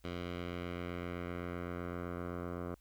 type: tone with low-pass filter sweep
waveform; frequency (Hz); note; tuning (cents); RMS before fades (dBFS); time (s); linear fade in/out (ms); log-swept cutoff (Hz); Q
10% pulse; 87.8; F2; +10; -41; 0.04-2.75; 5; 3500 to 1100; 1.4
effects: added 50 Hz sine -64 dBFS peak until 2.8 s + white hiss -73 dBFS RMS until 2.8 s